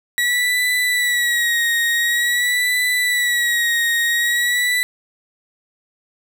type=tone with vibrato; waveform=35% pulse; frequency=1928 Hz; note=B6; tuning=42 cents flat; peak=-14 dBFS; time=0.18-4.83 s; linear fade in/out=0 ms; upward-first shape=sine; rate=0.47 Hz; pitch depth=53 cents each way; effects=none